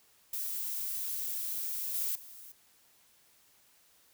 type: noise with level steps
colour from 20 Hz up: violet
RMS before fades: -36 / -33 / -50 dBFS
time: 0.33-2.52 s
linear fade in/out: 2 ms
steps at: 1.94 / 2.15 s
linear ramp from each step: 5 ms
effects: white hiss -65 dBFS RMS until 4.13 s